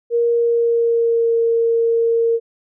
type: tone with pitch glide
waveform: sine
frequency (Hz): 470.3 to 460.9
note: A#4 to A#4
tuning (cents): +15 to -20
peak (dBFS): -13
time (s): 0.1-2.4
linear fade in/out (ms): 50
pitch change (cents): -35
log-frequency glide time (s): 0.29-1.36
effects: none